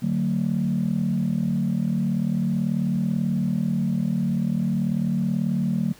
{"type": "chord", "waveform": "sine", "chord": "D major", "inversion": "none", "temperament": "equal with one note detuned", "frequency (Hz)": [146.83, 185, 225.4], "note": ["D3", "F#3", "A3"], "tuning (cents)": [0, 0, 42], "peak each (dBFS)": [-26, -23, -24], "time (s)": [0.02, 5.93], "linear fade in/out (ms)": 10, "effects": ["tanh soft clip ceiling -14 dBFS", "pink hiss -50 dBFS RMS until 5.99 s"]}